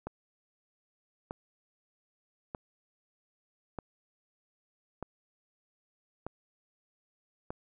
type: click train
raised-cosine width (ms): 1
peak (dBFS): -23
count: 7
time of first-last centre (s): 0.07-7.505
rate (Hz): 0.807
effects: none